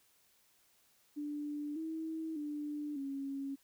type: tone with pitch steps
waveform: sine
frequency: 294.3 / 320.6 / 295.8 / 275.1 Hz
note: D4 / E4 / D4 / C#4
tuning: +4 / -48 / +13 / -13 cents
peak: -37 dBFS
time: 1.16-3.56 s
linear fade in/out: 20 ms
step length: 600 ms
effects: white hiss -70 dBFS RMS until 3.63 s